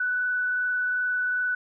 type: tone with frequency modulation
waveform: sine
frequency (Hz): 1488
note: F#6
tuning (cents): +9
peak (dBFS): -23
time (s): 0-1.55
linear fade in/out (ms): 5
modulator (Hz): 22.6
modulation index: 0.52
effects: none